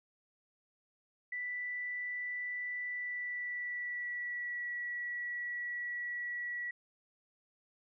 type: tone with pitch glide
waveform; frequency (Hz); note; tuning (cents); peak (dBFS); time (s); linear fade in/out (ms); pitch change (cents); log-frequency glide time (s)
sine; 1975.5 to 1937.1; B6 to B6; 0 to -34; -36; 1.32-6.71; 5; -34; 2.87-4.7
effects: none